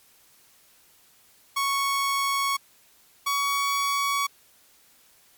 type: tone pair in turn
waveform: sawtooth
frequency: 1108.7 / 1124.8 Hz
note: C#6 / C#6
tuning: 0 / +25 cents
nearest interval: unison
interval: 25 cents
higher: second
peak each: -19 dBFS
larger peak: neither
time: 1.56-2.57 / 3.26-4.27 s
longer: neither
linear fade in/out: 10 ms
effects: white hiss -58 dBFS RMS until 5.37 s + MP3 96 kbps